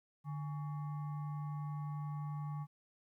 sine tone with frequency modulation, 148.1 Hz, D3, 15 cents sharp, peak -38 dBFS, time 0.24-2.67 s, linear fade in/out 50 ms, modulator 977 Hz, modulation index 0.4, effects 13-bit

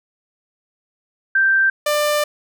sine / sawtooth tone pair in turn, 1568 / 594.5 Hz, G6 / D5, 0 / +21 cents, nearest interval octave + perfect fourth, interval 1679 cents, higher first, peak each -12 dBFS, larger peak neither, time 1.35-1.7 / 1.86-2.24 s, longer second, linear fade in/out 5 ms, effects none

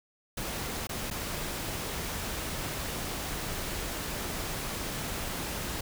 pink noise with dropouts, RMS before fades -35 dBFS, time 0.37-5.81 s, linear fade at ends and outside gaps 5 ms, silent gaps 0.871-0.892 / 1.103-1.11 s, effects none

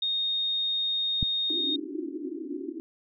sine tone, 3700 Hz, A#7, 14 cents flat, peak -25 dBFS, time 0.02-1.76 s, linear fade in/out 5 ms
click, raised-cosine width 5 ms, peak -15 dBFS, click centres 1.228 s
pink band-pass noise, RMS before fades -35 dBFS, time 1.5-2.8 s, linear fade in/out 0 ms, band 270 to 370 Hz, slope 96 dB/octave
effects none

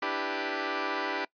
10% pulse chord, E minor seventh, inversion third, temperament equal, 293.7 / 329.6 / 392 / 493.9 Hz, D4 / E4 / G4 / B4, 0 / 0 / 0 / 0 cents, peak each -27 / -29 / -25 / -29 dBFS, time 0.02-1.25 s, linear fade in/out 5 ms, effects noise-tail reverb RT60 0.1 s tail -23 dB re dry + resampled to 11025 Hz

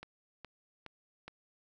click train, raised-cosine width 0.3 ms, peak -29 dBFS, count 4, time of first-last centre 0.03-1.28 s, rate 2.4 Hz, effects none

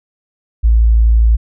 sine tone, 56.1 Hz, A1, 34 cents sharp, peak -6 dBFS, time 0.63-1.37 s, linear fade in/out 20 ms, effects none

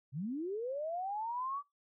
sine linear sweep, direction up, 120.8 to 1162 Hz, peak -35 dBFS, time 0.12-1.63 s, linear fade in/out 50 ms, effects noise-tail reverb RT60 0.2 s tail -22 dB re dry

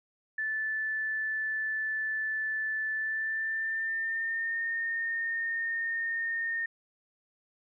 sine tone with pitch glide, 1751 to 1831.7 Hz, A6 to A#6, -9 to -31 cents, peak -29 dBFS, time 0.38-6.66 s, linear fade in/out 5 ms, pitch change +78 cents, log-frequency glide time 2.93-4.61 s, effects none

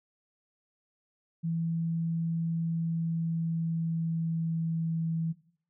sine tone with pitch glide, 165.4 to 163.5 Hz, E3 to E3, +6 to -14 cents, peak -28 dBFS, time 1.43-5.33 s, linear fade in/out 20 ms, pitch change -20 cents, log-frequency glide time 2.61-5.02 s, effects noise-tail reverb RT60 0.6 s tail -18 dB re dry

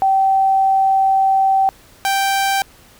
sine / sawtooth tone pair in turn, 773 / 783.3 Hz, G5 / G5, -24 / -2 cents, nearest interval unison, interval 22 cents, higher second, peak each -11 dBFS, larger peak neither, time 0.02-1.69 / 2.05-2.62 s, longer first, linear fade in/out 0 ms, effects pink hiss -47 dBFS RMS until 2.99 s

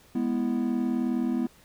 triangle chord, E major, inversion first, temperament equal, 207.7 / 246.9 / 329.6 Hz, G#3 / B3 / E4, 0 / 0 / 0 cents, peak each -29 / -24 / -30 dBFS, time 0.15-1.47 s, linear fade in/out 5 ms, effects pink hiss -57 dBFS RMS until 1.64 s

